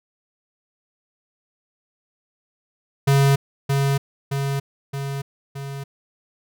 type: tone with echo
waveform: square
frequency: 138.59 Hz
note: C#3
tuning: in tune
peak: -14 dBFS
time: 3.07-3.36 s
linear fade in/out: 10 ms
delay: 620 ms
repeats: 4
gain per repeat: -4 dB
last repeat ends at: 5.84 s
effects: none